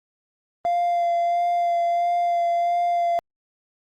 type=tone with vibrato; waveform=triangle; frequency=693 Hz; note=F5; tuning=14 cents flat; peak=-16 dBFS; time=0.65-3.19 s; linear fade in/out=0 ms; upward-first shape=sine; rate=1.5 Hz; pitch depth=14 cents each way; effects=tanh soft clip ceiling -13 dBFS + Opus 32 kbps